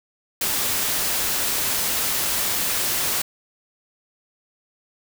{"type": "noise", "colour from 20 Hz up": "white", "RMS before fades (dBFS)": -23, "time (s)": [0.41, 3.22], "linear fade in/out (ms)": 5, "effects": []}